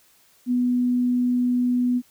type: tone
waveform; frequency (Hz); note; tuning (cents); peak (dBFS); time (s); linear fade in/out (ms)
sine; 246.9; B3; 0; -18; 0.46-2.02; 50
effects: white hiss -58 dBFS RMS until 2.1 s